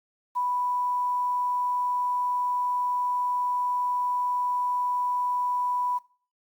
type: tone with quantisation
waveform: sine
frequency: 987.8 Hz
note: B5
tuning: in tune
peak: -24 dBFS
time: 0.35-5.99 s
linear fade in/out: 20 ms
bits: 9
effects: noise-tail reverb RT60 0.4 s tail -19 dB re dry + Opus 48 kbps